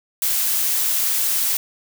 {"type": "noise", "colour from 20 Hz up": "blue", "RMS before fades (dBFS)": -20, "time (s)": [0.22, 1.57], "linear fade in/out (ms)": 2, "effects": []}